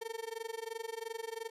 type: tone with amplitude modulation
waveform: 35% pulse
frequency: 453 Hz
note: A#4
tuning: 50 cents flat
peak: -34 dBFS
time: 0.01-1.5 s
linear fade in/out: 10 ms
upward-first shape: sine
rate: 22.9 Hz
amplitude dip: 95%
effects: resampled to 32000 Hz